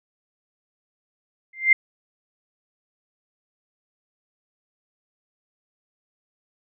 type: tone with exponential growth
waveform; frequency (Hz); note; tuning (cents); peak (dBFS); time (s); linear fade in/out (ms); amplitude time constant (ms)
sine; 2093; C7; 0; -8; 1.53-1.73; 5; 43
effects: none